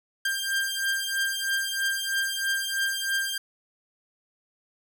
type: beating tone pair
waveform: sawtooth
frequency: 1589 / 1592.1 Hz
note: G6 / G6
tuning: +23 / +26 cents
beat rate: 3.1 Hz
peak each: -25 dBFS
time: 0.25-3.38 s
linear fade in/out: 5 ms
effects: none